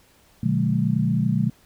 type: tone cluster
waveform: sine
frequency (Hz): 123.5 / 151.2 / 184.8 / 214.6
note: B2 / D#3 / F#3 / A3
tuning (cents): 0 / -49 / -2 / -43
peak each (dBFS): -24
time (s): 0.43-1.5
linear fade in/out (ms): 5
effects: pink hiss -57 dBFS RMS until 1.65 s